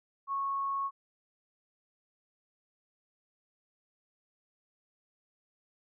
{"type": "tone", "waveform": "sine", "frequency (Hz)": 1101, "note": "C#6", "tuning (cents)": -12, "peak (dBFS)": -30, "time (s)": [0.27, 0.91], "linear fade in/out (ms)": 50, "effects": []}